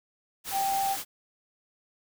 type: tone in noise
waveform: sine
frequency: 784 Hz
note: G5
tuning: in tune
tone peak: -25 dBFS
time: 0.51-0.97 s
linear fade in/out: 50 ms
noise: white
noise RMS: -35 dBFS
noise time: 0.44-1.05 s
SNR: +7 dB
effects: none